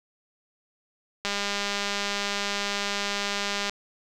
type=click train; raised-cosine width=0.2 ms; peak=-11 dBFS; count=495; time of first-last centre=1.25-3.696 s; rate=202 Hz; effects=none